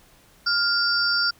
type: tone cluster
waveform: sine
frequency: 1404 / 4697 / 5380 Hz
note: F6 / D8 / E8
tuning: +9 / -1 / +34 cents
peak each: -22 / -23 / -27 dBFS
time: 0.46-1.31 s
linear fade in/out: 10 ms
effects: pink hiss -55 dBFS RMS until 1.39 s